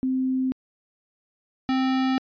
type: tone pair in turn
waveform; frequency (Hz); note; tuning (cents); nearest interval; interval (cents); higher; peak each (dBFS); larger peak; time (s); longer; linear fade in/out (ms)
sine / square; 260 / 261.7; C4 / C4; -11 / 0; unison; 11; second; -21; neither; 0.03-0.52 / 1.69-2.18; neither; 0
effects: resampled to 11025 Hz